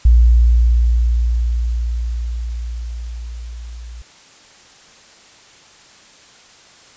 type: tone with level ramp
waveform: sine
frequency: 58.6 Hz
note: A#1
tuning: 10 cents sharp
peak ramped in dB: -5 to -30 dBFS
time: 0.05-4.02 s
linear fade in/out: 5 ms
effects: white hiss -45 dBFS RMS until 6.96 s + resampled to 16000 Hz